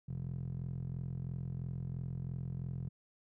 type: tone with band-pass filter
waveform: 15% pulse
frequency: 42.98 Hz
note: F1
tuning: 27 cents flat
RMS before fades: -40 dBFS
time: 0.08-2.89 s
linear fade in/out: 10 ms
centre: 140 Hz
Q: 3
effects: none